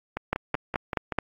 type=two click trains; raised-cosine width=0.5 ms; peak=-14 / -9 dBFS; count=6 / 5; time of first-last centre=0.17-1.122 / 0.33-1.187 s; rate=5.25 / 4.67 Hz; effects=AAC 64 kbps